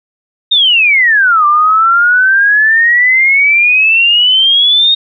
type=exponential two-way sweep; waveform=sine; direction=down then up; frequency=3736 to 1174.7 to 3736 Hz; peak=-5 dBFS; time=0.51-4.95 s; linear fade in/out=10 ms; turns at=1.46 s; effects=none